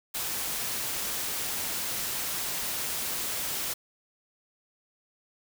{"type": "noise", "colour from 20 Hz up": "white", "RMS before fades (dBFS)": -32, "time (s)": [0.14, 3.74], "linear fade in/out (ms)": 10, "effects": []}